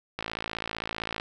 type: click train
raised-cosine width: 0.3 ms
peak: -15 dBFS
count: 57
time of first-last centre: 0.19-1.199 s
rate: 55.5 Hz
effects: none